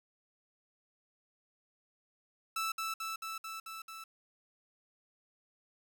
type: tone with echo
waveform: sawtooth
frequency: 1318.5 Hz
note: E6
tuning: in tune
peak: -29 dBFS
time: 2.56-2.72 s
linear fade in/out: 5 ms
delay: 220 ms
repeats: 6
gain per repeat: -2 dB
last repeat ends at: 4.04 s
effects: 10-bit